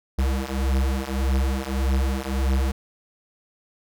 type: beating tone pair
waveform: square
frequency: 65.41 / 67.11 Hz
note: C2 / C2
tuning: 0 / +45 cents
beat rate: 1.7 Hz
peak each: -25 / -24 dBFS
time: 0.18-2.72 s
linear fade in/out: 10 ms
effects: none